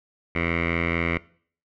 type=tone with low-pass filter; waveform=10% pulse; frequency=84.3 Hz; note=E2; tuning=39 cents sharp; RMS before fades=-25 dBFS; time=0.35-1.18 s; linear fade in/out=5 ms; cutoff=2200 Hz; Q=6.1; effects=noise-tail reverb RT60 0.5 s tail -20 dB re dry